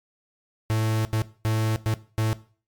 45% pulse tone bursts at uneven times, 110 Hz, A2, in tune, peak -21 dBFS, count 5, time 0.7-1.05 / 1.13-1.22 / 1.45-1.76 / 1.86-1.94 / 2.18-2.33 s, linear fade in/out 0 ms, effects noise-tail reverb RT60 0.4 s tail -17 dB re dry + MP3 96 kbps

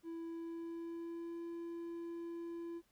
triangle tone with pitch glide, 331.7 to 338.3 Hz, E4 to E4, +11 to +45 cents, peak -40 dBFS, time 0.03-2.82 s, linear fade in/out 50 ms, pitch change +34 cents, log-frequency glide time 0.23-1.43 s, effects pink hiss -75 dBFS RMS until 2.91 s

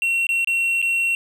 triangle tone with dropouts, 2728 Hz, F7, 41 cents flat, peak -16 dBFS, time 0.02-1.15 s, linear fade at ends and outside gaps 1 ms, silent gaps 0.268-0.29 / 0.446-0.473 / 0.817-0.825 s, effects none

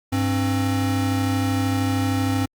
square tone pair together, 99.9 / 266.7 Hz, G2 / C4, +33 / +33 cents, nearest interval octave + perfect fourth, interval 1700 cents, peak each -23 dBFS, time 0.12-2.46 s, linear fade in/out 10 ms, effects Opus 48 kbps

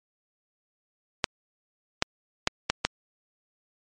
clicks, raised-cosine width 0.2 ms, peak -3 dBFS, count 5, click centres 1.242 / 2.024 / 2.474 / 2.7 / 2.85 s, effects MP3 48 kbps

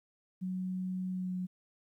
sine tone with pitch glide, 185 to 182.77 Hz, F#3 to F#3, 0 to -21 cents, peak -33 dBFS, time 0.41-1.47 s, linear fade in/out 20 ms, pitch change -21 cents, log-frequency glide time 1.11-1.36 s, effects 12-bit

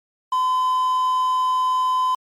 triangle tone with quantisation, 1019 Hz, C6, 46 cents flat, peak -15 dBFS, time 0.32-2.15 s, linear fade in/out 5 ms, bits 7, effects MP3 64 kbps

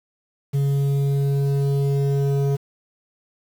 square tone with low-pass filter sweep, 139.5 Hz, C#3, 11 cents sharp, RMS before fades -20 dBFS, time 0.53-2.57 s, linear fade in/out 20 ms, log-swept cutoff 280 to 480 Hz, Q 1.4, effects 7-bit

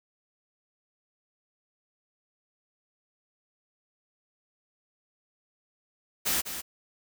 white noise with echo, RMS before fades -27 dBFS, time 6.25-6.42 s, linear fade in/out 20 ms, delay 200 ms, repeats 1, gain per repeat -9 dB, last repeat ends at 6.62 s, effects none

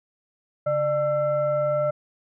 sine tone with frequency modulation, 599 Hz, D5, 34 cents sharp, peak -20 dBFS, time 0.66-1.91 s, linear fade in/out 10 ms, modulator 740 Hz, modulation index 0.55, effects none

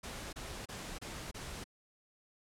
pink noise bursts, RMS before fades -44 dBFS, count 5, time 0.03-1.642 s, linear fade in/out 10 ms, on 300 ms, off 28 ms, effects low-pass 10000 Hz 12 dB/octave

